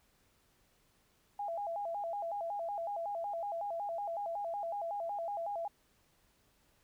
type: tone with vibrato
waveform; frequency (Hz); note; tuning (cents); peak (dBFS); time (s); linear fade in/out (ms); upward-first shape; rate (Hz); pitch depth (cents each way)
sine; 740; F#5; 0; -35; 1.39-5.68; 5; square; 5.4; 170
effects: pink hiss -71 dBFS RMS until 6.83 s